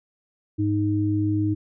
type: tone pair together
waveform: sine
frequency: 103.82 / 311.1 Hz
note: G#2 / D#4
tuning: 0 / 0 cents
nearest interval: octave + perfect fifth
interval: 1900 cents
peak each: -23 / -22 dBFS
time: 0.58-1.55 s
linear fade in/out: 20 ms
effects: none